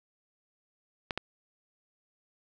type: clicks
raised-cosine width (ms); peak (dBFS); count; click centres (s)
0.3; -15; 2; 1.108 / 1.176
effects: none